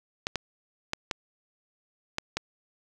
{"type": "clicks", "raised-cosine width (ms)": 0.2, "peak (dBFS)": -11, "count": 6, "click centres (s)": [0.269, 0.357, 0.934, 1.112, 2.184, 2.37], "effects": []}